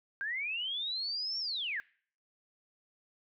sine linear two-way sweep, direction up then down, 1558 to 5540 to 1558 Hz, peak -33 dBFS, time 0.21-1.8 s, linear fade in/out 0 ms, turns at 1.39 s, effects noise-tail reverb RT60 0.5 s tail -23 dB re dry

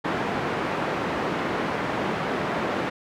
pink band-pass noise, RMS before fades -27 dBFS, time 0.04-2.9 s, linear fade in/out 10 ms, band 200 to 1800 Hz, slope 12 dB/octave, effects none

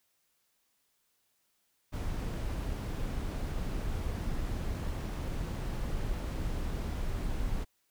brown noise, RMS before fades -34 dBFS, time 1.92-7.65 s, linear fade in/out 20 ms, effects white hiss -75 dBFS RMS until 7.9 s

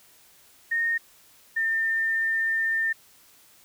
sine tone pair in turn, 1843 / 1804 Hz, A#6 / A6, -20 / +43 cents, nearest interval unison, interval 37 cents, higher first, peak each -22 dBFS, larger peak neither, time 0.71-0.98 / 1.56-2.93 s, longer second, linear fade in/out 10 ms, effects white hiss -56 dBFS RMS until 3.64 s

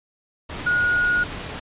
sine tone in noise, 1446 Hz, F#6, 40 cents flat, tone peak -17 dBFS, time 0.66-1.24 s, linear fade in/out 10 ms, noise pink, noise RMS -32 dBFS, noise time 0.49-1.6 s, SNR +12 dB, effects resampled to 8000 Hz

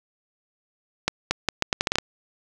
accelerating click train, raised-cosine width 0.2 ms, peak -3 dBFS, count 10, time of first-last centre 1.08-1.985 s, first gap 230 ms, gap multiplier 0.77, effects none

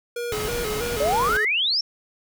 square tone with vibrato, 450.7 Hz, A4, 42 cents sharp, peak -27 dBFS, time 0.16-1.45 s, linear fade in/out 5 ms, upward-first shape square, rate 3.1 Hz, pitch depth 100 cents each way
pink noise, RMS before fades -30 dBFS, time 0.32-1.37 s, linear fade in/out 2 ms
sine exponential sweep, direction up, 547 to 5588 Hz, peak -19 dBFS, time 1-1.81 s, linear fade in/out 5 ms
effects none

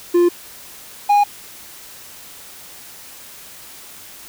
triangle tone pair in turn, 349.2 / 820.1 Hz, F4 / G#5, 0 / -22 cents, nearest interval octave + minor third, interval 1478 cents, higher second, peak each -8 dBFS, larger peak neither, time 0.14-0.29 / 1.09-1.24 s, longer neither, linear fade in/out 10 ms, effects white hiss -39 dBFS RMS until 4.28 s

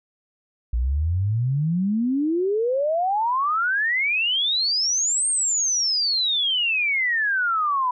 sine exponential two-way sweep, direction up then down, 56.2 to 8740 to 978 Hz, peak -19 dBFS, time 0.73-7.91 s, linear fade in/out 5 ms, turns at 5.28 s, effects none

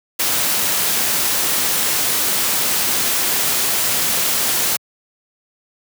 white noise, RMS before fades -18 dBFS, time 0.19-4.77 s, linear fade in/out 10 ms, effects high-pass 100 Hz 12 dB/octave

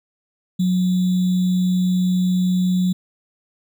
sine tone with sample-and-hold, 182.6 Hz, F#3, 23 cents flat, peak -15 dBFS, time 0.59-2.93 s, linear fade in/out 10 ms, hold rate 3675 Hz, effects none

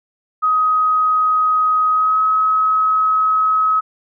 sine tone with pitch glide, 1259 to 1278.1 Hz, D#6 to D#6, +20 to +46 cents, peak -12 dBFS, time 0.42-3.81 s, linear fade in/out 20 ms, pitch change +26 cents, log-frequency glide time 1.92-2.19 s, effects none

